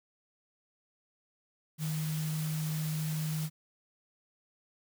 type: tone in noise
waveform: sine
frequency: 155.56 Hz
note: D#3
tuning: in tune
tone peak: -31 dBFS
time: 1.78-3.5 s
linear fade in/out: 50 ms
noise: white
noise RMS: -43 dBFS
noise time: 1.78-3.5 s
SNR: +9 dB
effects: none